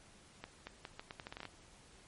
accelerating click train, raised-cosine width 0.3 ms, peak -28 dBFS, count 12, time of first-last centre 0.44-1.453 s, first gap 230 ms, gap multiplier 0.79, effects pink hiss -61 dBFS RMS until 2.07 s + MP3 48 kbps

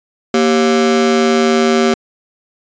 35% pulse ring-modulated tone, 312.6 Hz, D#4, 8 cents sharp, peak -5 dBFS, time 0.34-1.94 s, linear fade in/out 2 ms, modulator 78.3 Hz, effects resampled to 16000 Hz

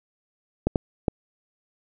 clicks, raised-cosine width 2 ms, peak -7 dBFS, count 3, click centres 0.67 / 0.758 / 1.082 s, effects none

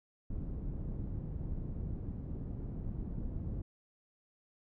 pink low-pass noise, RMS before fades -39 dBFS, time 0.3-3.62 s, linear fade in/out 5 ms, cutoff 220 Hz, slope 12 dB/octave, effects none

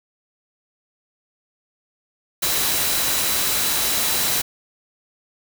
sine tone in noise, 3951 Hz, B7, in tune, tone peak -30 dBFS, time 2.42-4.42 s, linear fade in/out 10 ms, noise white, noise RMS -21 dBFS, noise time 2.42-4.42 s, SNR -12 dB, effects none

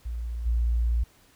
sine tone with level steps, 58.27 Hz, A#1, in tune, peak -29 / -21 dBFS, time 0.05-1.04 s, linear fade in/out 10 ms, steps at 0.45 s, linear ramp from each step 20 ms, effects pink hiss -59 dBFS RMS until 1.35 s

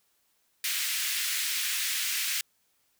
pink high-pass noise, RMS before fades -30 dBFS, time 0.64-2.41 s, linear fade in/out 2 ms, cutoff 1900 Hz, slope 24 dB/octave, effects white hiss -71 dBFS RMS until 2.99 s

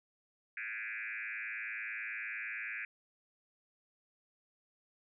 sine tone with frequency modulation, 2018 Hz, B6, 37 cents sharp, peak -38 dBFS, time 0.57-2.85 s, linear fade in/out 2 ms, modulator 109 Hz, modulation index 4.4, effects none

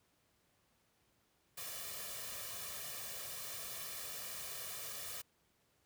white noise with comb filter, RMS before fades -45 dBFS, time 1.57-5.22 s, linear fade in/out 10 ms, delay 1.7 ms, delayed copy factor +0.7, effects pink hiss -75 dBFS RMS until 5.85 s + high-pass 60 Hz 12 dB/octave

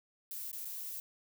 violet noise with dropouts, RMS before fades -42 dBFS, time 0.31-1 s, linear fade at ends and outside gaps 1 ms, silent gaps 0.515-0.529 / 0.648-0.653 s, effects none

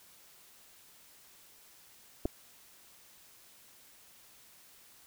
clicks, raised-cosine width 2 ms, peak -19 dBFS, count 2, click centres 2.254 / 2.257 s, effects white hiss -59 dBFS RMS until 5.06 s

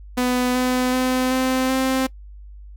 sawtooth tone with pitch steps, 249.4 / 252.6 / 255.8 / 259.1 / 262.4 Hz, B3 / B3 / C4 / C4 / C4, +17 / +39 / -39 / -17 / +5 cents, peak -14 dBFS, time 0.17-2.07 s, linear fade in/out 10 ms, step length 380 ms, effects noise-tail reverb RT60 0.1 s tail -21 dB re dry + added 50 Hz sine -37 dBFS peak until 2.76 s

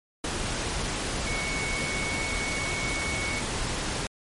sine tone in noise, 2217 Hz, C#7, in tune, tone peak -31 dBFS, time 1.27-3.4 s, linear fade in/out 2 ms, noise pink, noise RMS -30 dBFS, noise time 0.24-4.07 s, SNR -4 dB, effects low-pass 11000 Hz 12 dB/octave + MP3 48 kbps

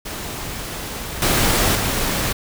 pink noise with level steps, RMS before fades -29 / -17 / -21 dBFS, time 0.05-2.33 s, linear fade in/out 10 ms, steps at 1.22 / 1.75 s, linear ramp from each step 2 ms, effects none

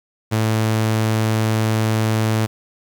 sawtooth tone, 110 Hz, A2, in tune, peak -12 dBFS, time 0.31-2.47 s, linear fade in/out 20 ms, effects 8-bit

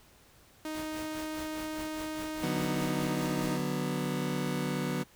sawtooth tone, 311.1 Hz, D#4, in tune, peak -31 dBFS, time 0.65-3.57 s, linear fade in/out 2 ms
pink noise with tremolo, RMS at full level -43 dBFS, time 0.74-3.61 s, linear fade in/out 5 ms, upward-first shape triangle, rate 4.9 Hz, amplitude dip 100%
30% pulse chord, B minor, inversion first, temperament just, 148.16 / 185.21 / 246.9 Hz, D3 / F#3 / B3, +16 / +2 / 0 cents, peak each -32 dBFS, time 2.42-5.04 s, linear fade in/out 20 ms
effects pink hiss -60 dBFS RMS until 5.15 s

